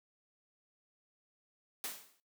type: noise with exponential decay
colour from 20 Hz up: white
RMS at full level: -37 dBFS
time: 1.84-2.2 s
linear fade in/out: 0 ms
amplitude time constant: 77 ms
effects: noise-tail reverb RT60 0.2 s tail -19 dB re dry + high-pass 200 Hz 12 dB/octave